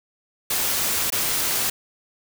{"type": "noise with dropouts", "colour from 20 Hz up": "white", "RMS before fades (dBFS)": -23, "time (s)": [0.5, 1.7], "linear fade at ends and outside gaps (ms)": 5, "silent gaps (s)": [1.103, 1.122], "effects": []}